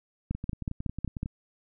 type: two click trains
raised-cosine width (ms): 5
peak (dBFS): -22 / -17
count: 11 / 6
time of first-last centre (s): 0.35-1.259 / 0.31-1.231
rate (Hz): 11 / 5.43
effects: none